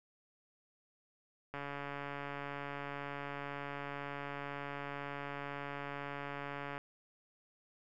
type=click train; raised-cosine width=0.5 ms; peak=-27 dBFS; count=745; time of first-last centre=1.54-6.779 s; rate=142 Hz; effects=none